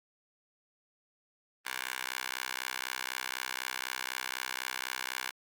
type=tone with high-pass filter; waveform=10% pulse; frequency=64 Hz; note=C2; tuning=38 cents flat; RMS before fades=-38 dBFS; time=1.65-5.31 s; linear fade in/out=10 ms; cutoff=1500 Hz; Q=1.1; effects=Opus 24 kbps